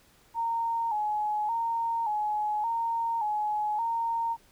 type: tone with vibrato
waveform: sine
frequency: 882 Hz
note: A5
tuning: 4 cents sharp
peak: -26 dBFS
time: 0.34-4.37 s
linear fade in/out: 50 ms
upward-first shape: square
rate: 0.87 Hz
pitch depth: 76 cents each way
effects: pink hiss -61 dBFS RMS until 4.51 s